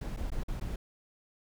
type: noise with dropouts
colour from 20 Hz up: brown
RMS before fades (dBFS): -35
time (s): 0.01-0.76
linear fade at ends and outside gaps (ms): 5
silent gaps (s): 0.165-0.171 / 0.303-0.317 / 0.435-0.482 / 0.599-0.61
effects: none